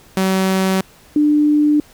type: tone pair in turn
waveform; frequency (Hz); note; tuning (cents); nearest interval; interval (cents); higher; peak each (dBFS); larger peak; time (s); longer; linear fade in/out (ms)
sawtooth / sine; 189.7 / 297.7; F#3 / D4; +43 / +24; minor sixth; 781; second; -10; neither; 0.17-0.81 / 1.16-1.8; neither; 2
effects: pink hiss -47 dBFS RMS until 1.93 s